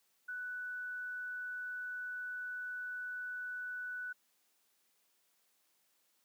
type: tone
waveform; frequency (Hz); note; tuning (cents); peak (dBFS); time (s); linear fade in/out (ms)
sine; 1486; F#6; +7; -39; 0.28-4.13; 10
effects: white hiss -75 dBFS RMS until 6.24 s + high-pass 200 Hz 12 dB/octave